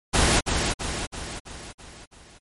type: noise with echo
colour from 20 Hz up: pink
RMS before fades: -19 dBFS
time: 0.13-0.41 s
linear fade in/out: 20 ms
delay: 330 ms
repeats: 6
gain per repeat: -5 dB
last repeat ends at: 2.39 s
effects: MP3 48 kbps